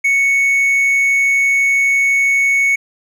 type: tone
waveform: triangle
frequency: 2217 Hz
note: C#7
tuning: in tune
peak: -9 dBFS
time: 0.04-2.76 s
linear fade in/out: 10 ms
effects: none